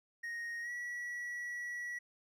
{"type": "tone with pitch glide", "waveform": "triangle", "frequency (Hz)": [1868, 1936.1], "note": ["A#6", "B6"], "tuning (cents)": [3, -35], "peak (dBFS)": -37, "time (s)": [0.23, 1.99], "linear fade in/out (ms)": 10, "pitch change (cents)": 62, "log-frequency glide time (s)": [0.62, 0.7], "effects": []}